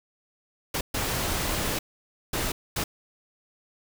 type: noise bursts at uneven times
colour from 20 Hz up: pink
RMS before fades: -28 dBFS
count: 4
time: 0.74-0.81 / 0.94-1.79 / 2.33-2.52 / 2.76-2.84 s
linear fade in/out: 5 ms
effects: none